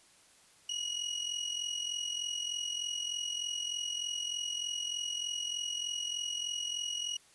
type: tone with amplitude modulation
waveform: 30% pulse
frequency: 2900 Hz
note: F#7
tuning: 35 cents flat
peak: -28 dBFS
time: 0.69-7.17 s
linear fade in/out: 5 ms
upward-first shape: sine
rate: 43.3 Hz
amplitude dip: 65%
effects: white hiss -62 dBFS RMS until 7.34 s + resampled to 24000 Hz